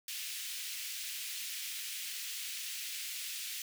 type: high-pass noise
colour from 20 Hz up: pink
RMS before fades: -41 dBFS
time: 0.08-3.62 s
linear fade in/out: 2 ms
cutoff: 2300 Hz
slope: 24 dB/octave
effects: none